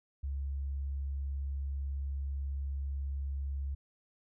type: tone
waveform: sine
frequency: 69.1 Hz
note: C#2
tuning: 5 cents flat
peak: -33 dBFS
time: 0.23-3.75 s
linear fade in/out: 10 ms
effects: none